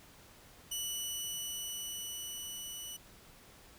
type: tone with level ramp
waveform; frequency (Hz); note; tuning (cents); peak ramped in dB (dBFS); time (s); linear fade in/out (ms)
15% pulse; 2960; F#7; 0; -28 to -35; 0.71-2.97; 10
effects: pink hiss -58 dBFS RMS until 3.78 s